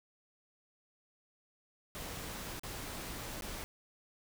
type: noise with dropouts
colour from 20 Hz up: pink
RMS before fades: -43 dBFS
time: 1.95-3.64 s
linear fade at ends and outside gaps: 0 ms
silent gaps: 2.595-2.634 / 3.409-3.422 s
effects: none